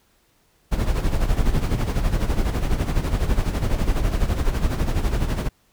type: noise with tremolo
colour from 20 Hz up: brown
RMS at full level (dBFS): -18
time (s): 0.71-5.49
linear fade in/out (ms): 20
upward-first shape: sine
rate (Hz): 12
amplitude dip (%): 65
effects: pink hiss -62 dBFS RMS until 5.72 s